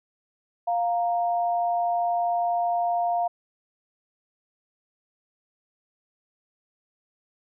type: tone pair together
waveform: sine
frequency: 699.7 / 932.3 Hz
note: F5 / A#5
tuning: +3 / 0 cents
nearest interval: perfect fourth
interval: 497 cents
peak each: -22 / -31 dBFS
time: 0.67-3.28 s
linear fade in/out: 10 ms
effects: none